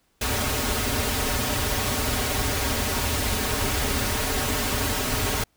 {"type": "noise with comb filter", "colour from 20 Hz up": "pink", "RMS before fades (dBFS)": -25, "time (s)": [0.21, 5.44], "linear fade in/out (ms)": 5, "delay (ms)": 5.9, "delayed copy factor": -1, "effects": ["pink hiss -67 dBFS RMS until 5.56 s"]}